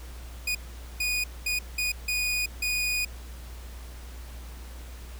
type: tone bursts at uneven times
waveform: sawtooth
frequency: 2468 Hz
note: D#7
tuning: 15 cents flat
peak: -22 dBFS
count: 6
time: 0.47-0.55 / 1-1.24 / 1.46-1.59 / 1.78-1.92 / 2.08-2.46 / 2.62-3.05 s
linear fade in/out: 5 ms
effects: added 60 Hz sine -39 dBFS peak until 5.19 s + pink hiss -49 dBFS RMS until 5.19 s